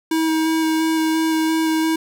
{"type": "tone with vibrato", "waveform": "square", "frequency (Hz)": 319.8, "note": "D#4", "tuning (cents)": 48, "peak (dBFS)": -17, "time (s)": [0.11, 1.96], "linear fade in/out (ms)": 5, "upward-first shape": "square", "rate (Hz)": 2.9, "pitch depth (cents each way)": 9, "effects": []}